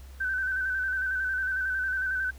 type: tone with vibrato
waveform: sine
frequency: 1532 Hz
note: G6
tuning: 40 cents flat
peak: -26 dBFS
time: 0.2-2.31 s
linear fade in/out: 10 ms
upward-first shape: square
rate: 11 Hz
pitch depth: 34 cents each way
effects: added 66 Hz sine -43 dBFS peak until 2.38 s + pink hiss -56 dBFS RMS until 2.38 s